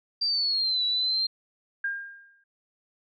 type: linear two-way sweep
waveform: sine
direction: down then up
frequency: 4729 to 3915 to 4192 Hz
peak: -23 dBFS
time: 0.21-1.27 s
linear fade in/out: 10 ms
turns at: 0.85 s
type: tone with exponential decay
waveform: sine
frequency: 1608 Hz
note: G6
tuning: 44 cents sharp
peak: -24 dBFS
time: 1.84-2.44 s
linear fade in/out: 5 ms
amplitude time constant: 130 ms
effects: none